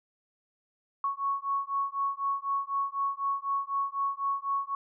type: beating tone pair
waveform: sine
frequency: 1106 / 1110 Hz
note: C#6 / C#6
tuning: -4 / +2 cents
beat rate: 4 Hz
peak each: -31 / -31 dBFS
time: 1.04-4.75 s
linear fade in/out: 2 ms
effects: none